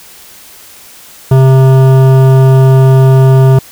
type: tone with hard clipping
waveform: triangle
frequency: 132.3 Hz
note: C3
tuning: 20 cents sharp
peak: -4 dBFS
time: 1.31-3.59 s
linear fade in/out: 5 ms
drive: 18 dB
effects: white hiss -35 dBFS RMS until 3.71 s